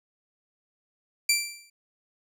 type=tone with exponential decay; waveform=15% pulse; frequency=2349 Hz; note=D7; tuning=in tune; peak=-11 dBFS; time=1.29-1.7 s; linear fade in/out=5 ms; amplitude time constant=89 ms; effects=none